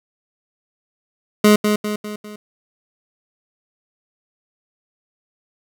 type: tone with echo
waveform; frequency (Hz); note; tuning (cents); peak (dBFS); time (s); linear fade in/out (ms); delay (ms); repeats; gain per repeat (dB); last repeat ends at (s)
25% pulse; 210.1; G#3; +20; -5; 1.44-1.56; 5; 200; 4; -6; 2.36
effects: none